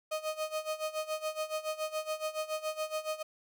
35% pulse tone with tremolo, 622.3 Hz, D#5, in tune, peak -29 dBFS, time 0.11-3.23 s, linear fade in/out 10 ms, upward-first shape sine, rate 7.1 Hz, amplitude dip 85%, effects none

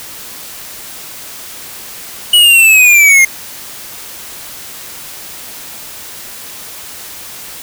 square linear sweep, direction down, 2947 to 2108 Hz, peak -4 dBFS, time 2.33-3.25 s, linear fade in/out 5 ms, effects white hiss -29 dBFS RMS until 7.62 s

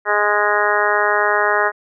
harmonic tone, 207.7 Hz, G#3, in tune, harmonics 2 / 3 / 4 / 5 / 6 / 7 / 8 / 9, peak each -22 / -22 / -22 / -22 / -22 / -22 / -22 / -22 dBFS, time 0.05-1.72 s, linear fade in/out 50 ms, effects none

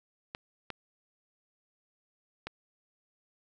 clicks, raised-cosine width 0.3 ms, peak -21 dBFS, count 3, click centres 0.349 / 0.703 / 2.47 s, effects none

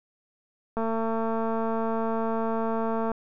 click train, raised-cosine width 1 ms, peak -16 dBFS, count 529, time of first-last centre 0.77-3.117 s, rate 225 Hz, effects none

